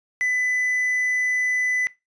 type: tone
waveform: triangle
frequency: 2000 Hz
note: B6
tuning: 21 cents sharp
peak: -18 dBFS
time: 0.21-1.87 s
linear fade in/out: 0 ms
effects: noise-tail reverb RT60 0.2 s tail -18 dB re dry + resampled to 22050 Hz

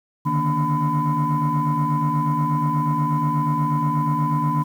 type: tone cluster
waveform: sine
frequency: 145.4 / 153.7 / 234.2 / 289.8 / 1005 Hz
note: D3 / D#3 / A#3 / D4 / B5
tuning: -17 / -21 / +8 / -23 / +30 cents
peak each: -25 / -21 / -27 / -27 / -21 dBFS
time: 0.25-4.64 s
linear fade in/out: 20 ms
effects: tanh soft clip ceiling -12 dBFS + 8-bit

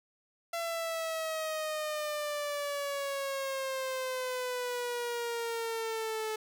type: exponential sweep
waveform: sawtooth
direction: down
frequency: 677 to 433.1 Hz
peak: -29 dBFS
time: 0.53-6.36 s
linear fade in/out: 5 ms
effects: none

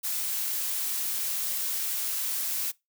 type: noise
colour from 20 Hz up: blue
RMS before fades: -30 dBFS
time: 0.03-2.72 s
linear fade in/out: 20 ms
effects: noise-tail reverb RT60 0.2 s tail -22 dB re dry

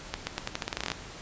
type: accelerating click train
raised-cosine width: 0.2 ms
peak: -12 dBFS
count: 15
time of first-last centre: 0.14-0.918 s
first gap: 130 ms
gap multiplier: 0.85
effects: pink hiss -44 dBFS RMS until 1.21 s + resampled to 16000 Hz

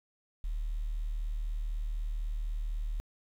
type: tone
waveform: sine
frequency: 38 Hz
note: D#1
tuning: 40 cents flat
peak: -30 dBFS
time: 0.44-3 s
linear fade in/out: 0 ms
effects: tanh soft clip ceiling -27 dBFS + 10-bit

